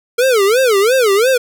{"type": "tone with vibrato", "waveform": "square", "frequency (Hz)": 454.7, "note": "A#4", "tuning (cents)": -43, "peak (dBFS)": -10, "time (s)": [0.18, 1.38], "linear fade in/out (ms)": 10, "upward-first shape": "sine", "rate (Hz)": 2.9, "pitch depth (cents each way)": 270, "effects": []}